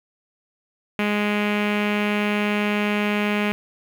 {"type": "tone with low-pass filter", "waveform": "sawtooth", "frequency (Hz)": 207.7, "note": "G#3", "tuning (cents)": 0, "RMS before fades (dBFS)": -22, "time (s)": [0.99, 3.52], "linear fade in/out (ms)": 0, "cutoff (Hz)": 2500, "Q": 3.5, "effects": ["7-bit"]}